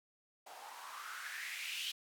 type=noise with band-pass filter sweep; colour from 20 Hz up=blue; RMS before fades=-45 dBFS; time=0.46-1.92 s; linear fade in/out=10 ms; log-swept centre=670 to 3200 Hz; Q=4.7; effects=none